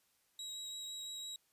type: tone with vibrato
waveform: 30% pulse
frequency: 3844 Hz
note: B7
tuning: 48 cents flat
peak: -40 dBFS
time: 0.39-1.36 s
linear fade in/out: 2 ms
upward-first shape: triangle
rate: 5.9 Hz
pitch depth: 12 cents each way
effects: white hiss -75 dBFS RMS until 1.52 s + resampled to 32000 Hz